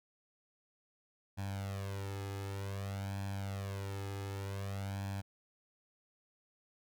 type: tone with flanger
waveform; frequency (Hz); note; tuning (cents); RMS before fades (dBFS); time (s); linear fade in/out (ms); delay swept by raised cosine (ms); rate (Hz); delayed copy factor
sawtooth; 98.5; G2; +9; -40; 1.37-5.22; 20; 1.2 to 2.4; 0.54; +0.8
effects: none